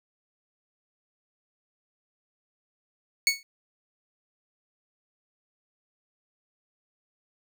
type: tone with exponential decay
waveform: 20% pulse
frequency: 2217 Hz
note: C#7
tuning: in tune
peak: -11 dBFS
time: 3.27-3.43 s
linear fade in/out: 1 ms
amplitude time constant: 34 ms
effects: none